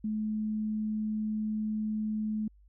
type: tone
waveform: sine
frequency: 215.1 Hz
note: A3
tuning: 39 cents flat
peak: -29 dBFS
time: 0.04-2.48 s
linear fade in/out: 5 ms
effects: added 50 Hz sine -56 dBFS peak until 2.68 s